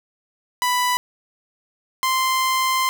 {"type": "tone pair in turn", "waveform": "sawtooth", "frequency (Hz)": [990, 1042.7], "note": ["B5", "C6"], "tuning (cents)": [4, -6], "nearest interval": "minor second", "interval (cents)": 90, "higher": "second", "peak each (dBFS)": -14, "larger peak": "neither", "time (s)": [[0.62, 0.97], [2.03, 2.89]], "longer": "second", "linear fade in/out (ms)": 0, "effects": []}